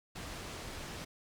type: low-pass noise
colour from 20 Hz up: pink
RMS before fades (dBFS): -44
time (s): 0.15-1.05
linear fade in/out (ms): 10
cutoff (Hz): 8200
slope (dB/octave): 12
effects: none